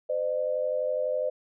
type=tone pair together; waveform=sine; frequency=513 / 605 Hz; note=C5 / D#5; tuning=-34 / -49 cents; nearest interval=minor third; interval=285 cents; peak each=-28 dBFS; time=0.09-1.3 s; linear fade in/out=10 ms; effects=none